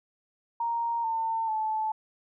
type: tone with pitch steps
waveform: sine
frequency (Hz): 932.3 / 901.1 / 870.9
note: A#5 / A5 / A5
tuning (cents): 0 / +41 / -18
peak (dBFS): -26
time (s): 0.6-1.92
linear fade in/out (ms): 5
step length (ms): 440
effects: none